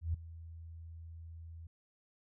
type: tone with ADSR envelope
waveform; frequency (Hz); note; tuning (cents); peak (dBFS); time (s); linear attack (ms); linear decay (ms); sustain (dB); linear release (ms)
sine; 82.41; E2; 0; -29; 0.01-1.67; 130; 7; -17; 4
effects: none